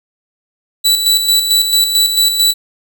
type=tone with tremolo; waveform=sawtooth; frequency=3951 Hz; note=B7; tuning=in tune; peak=-5 dBFS; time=0.84-2.54 s; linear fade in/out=20 ms; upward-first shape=square; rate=4.5 Hz; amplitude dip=50%; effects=none